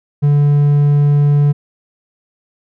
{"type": "tone", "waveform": "triangle", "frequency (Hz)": 145, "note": "D3", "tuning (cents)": -22, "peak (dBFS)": -6, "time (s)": [0.22, 1.53], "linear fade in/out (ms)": 20, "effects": []}